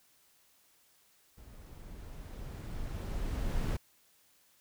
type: noise with level ramp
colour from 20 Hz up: brown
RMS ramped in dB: -52 to -31 dBFS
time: 1.37-3.77 s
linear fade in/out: 10 ms
effects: white hiss -67 dBFS RMS until 4.6 s